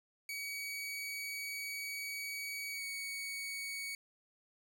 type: tone with pitch glide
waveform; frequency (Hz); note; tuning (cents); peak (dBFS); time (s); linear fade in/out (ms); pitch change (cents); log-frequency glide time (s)
sawtooth; 2263 to 2236; C#7 to C#7; +35 to +14; -36; 0.29-3.95; 2; -21; 2.71-2.83
effects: none